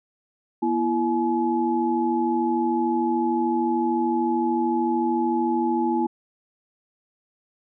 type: tone cluster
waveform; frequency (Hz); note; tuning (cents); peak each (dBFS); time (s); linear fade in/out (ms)
sine; 241.5 / 334.9 / 851; B3 / E4 / G#5; -39 / +27 / +42; -25 / -23 / -25; 0.62-6.07; 10
effects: none